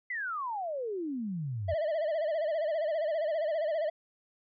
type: exponential sweep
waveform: sine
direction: down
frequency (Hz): 2058 to 82.41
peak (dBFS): -32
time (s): 0.1-1.74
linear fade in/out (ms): 5
type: tone with vibrato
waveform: triangle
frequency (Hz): 629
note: D#5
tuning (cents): +19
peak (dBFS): -26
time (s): 1.68-3.9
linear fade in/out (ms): 10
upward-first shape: sine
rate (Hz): 15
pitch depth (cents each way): 110
effects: resampled to 11025 Hz